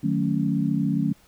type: chord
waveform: sine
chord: D# half-diminished seventh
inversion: none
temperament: equal with one note detuned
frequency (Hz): 152.98 / 185 / 220 / 277.2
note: D#3 / F#3 / A3 / C#4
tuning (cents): -29 / 0 / 0 / 0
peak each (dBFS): -26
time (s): 0.03-1.13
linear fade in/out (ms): 10
effects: pink hiss -57 dBFS RMS until 1.27 s